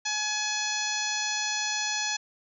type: harmonic tone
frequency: 846 Hz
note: G#5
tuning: 32 cents sharp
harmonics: 1 / 2 / 3 / 4 / 5 / 6 / 7 / 8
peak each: -36 / -34 / -35 / -36 / -35 / -38 / -33 / -38 dBFS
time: 0.05-2.17 s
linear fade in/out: 10 ms
effects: none